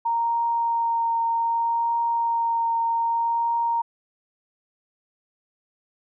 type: tone with vibrato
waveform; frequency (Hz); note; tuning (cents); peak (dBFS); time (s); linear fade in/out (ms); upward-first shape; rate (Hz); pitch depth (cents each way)
sine; 927; A#5; -10; -20; 0.05-3.82; 10; triangle; 0.64; 12
effects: none